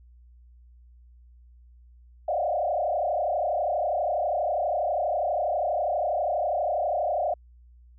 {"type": "tone with frequency modulation", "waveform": "sine", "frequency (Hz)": 659.3, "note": "E5", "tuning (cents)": 0, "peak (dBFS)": -23, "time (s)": [2.28, 7.34], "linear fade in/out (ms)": 5, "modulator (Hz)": 32.3, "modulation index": 2.6, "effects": ["added 60 Hz sine -50 dBFS peak until 7.98 s"]}